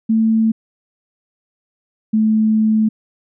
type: tone pair in turn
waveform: sine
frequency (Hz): 222.4 / 217.8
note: A3 / A3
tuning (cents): +19 / -17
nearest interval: unison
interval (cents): 36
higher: first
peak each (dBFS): -11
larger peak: neither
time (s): 0.09-0.52 / 2.13-2.89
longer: second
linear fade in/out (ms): 10
effects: none